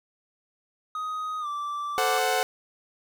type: tone with pitch glide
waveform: triangle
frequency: 1252 to 1168.2 Hz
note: D#6 to D6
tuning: +10 to -10 cents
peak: -27 dBFS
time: 0.95-2.18 s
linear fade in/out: 2 ms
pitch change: -120 cents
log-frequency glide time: 1.4-1.47 s
type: chord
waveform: sawtooth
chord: F# diminished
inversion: first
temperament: equal with one note detuned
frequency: 440 / 520.8 / 740 Hz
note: A4 / C5 / F#5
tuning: 0 / -8 / 0 cents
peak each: -25 / -25 / -21 dBFS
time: 1.98-2.43 s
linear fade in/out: 0 ms
effects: none